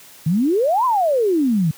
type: exponential two-way sweep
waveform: sine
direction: up then down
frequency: 148.8 to 1058 to 148.8 Hz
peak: -14 dBFS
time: 0.26-1.71 s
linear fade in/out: 5 ms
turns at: 0.85 s
effects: white hiss -44 dBFS RMS until 1.77 s + high-pass 80 Hz 12 dB/octave